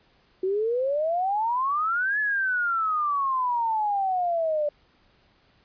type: exponential two-way sweep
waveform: sine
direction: up then down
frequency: 367.5 to 1729 to 583 Hz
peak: -22 dBFS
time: 0.43-4.69 s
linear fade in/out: 5 ms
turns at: 2.19 s
effects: pink hiss -62 dBFS RMS until 5.64 s + resampled to 11025 Hz